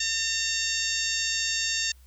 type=harmonic tone with a mistuned harmonic; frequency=914 Hz; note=A#5; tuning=34 cents flat; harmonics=2 / 3 / 4 / 5 / 6 / 7 / 8; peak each=-33 / -33 / -33 / -33 / -33 / -33 / -33 dBFS; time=0-1.92 s; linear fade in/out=5 ms; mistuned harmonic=2; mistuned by=-23 cents; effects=added 63 Hz sine -50 dBFS peak until 2.06 s + white hiss -62 dBFS RMS until 2.06 s